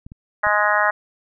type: clicks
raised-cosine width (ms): 5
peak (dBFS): -25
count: 3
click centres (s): 0.065 / 0.119 / 0.468
type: harmonic tone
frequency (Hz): 208.7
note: G#3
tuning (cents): +9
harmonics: 3 / 4 / 5 / 6 / 7 / 8 / 9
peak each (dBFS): -23 / -23 / -23 / -23 / -23 / -23 / -23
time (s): 0.43-0.91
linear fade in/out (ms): 10
effects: none